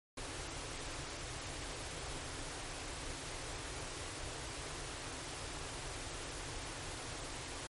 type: band-stop noise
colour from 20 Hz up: pink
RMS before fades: -44 dBFS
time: 0.17-7.67 s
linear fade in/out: 5 ms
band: 160 to 250 Hz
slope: 96 dB/octave
effects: MP3 48 kbps